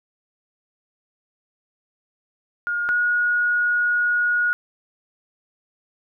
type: tone pair in turn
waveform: sine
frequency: 1425 / 1447.4 Hz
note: F6 / F#6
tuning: +34 / -39 cents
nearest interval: unison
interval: 27 cents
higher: second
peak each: -21 / -17 dBFS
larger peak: second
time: 2.67-2.89 / 2.89-4.53 s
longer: second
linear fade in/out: 0 ms
effects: none